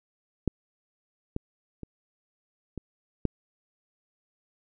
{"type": "clicks", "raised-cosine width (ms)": 3, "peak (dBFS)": [-11, -17, -25, -22, -11], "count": 5, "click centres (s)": [0.477, 1.364, 1.833, 2.777, 3.253], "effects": []}